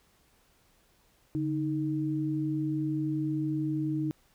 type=tone pair together; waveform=sine; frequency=144.27 / 311.4 Hz; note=D3 / D#4; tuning=-30 / +2 cents; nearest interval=octave + minor second; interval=1332 cents; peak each=-32 / -29 dBFS; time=1.35-4.11 s; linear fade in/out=0 ms; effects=pink hiss -66 dBFS RMS until 4.34 s